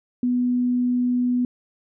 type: tone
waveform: sine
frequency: 246.9 Hz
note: B3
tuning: in tune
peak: -18 dBFS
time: 0.23-1.45 s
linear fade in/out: 2 ms
effects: none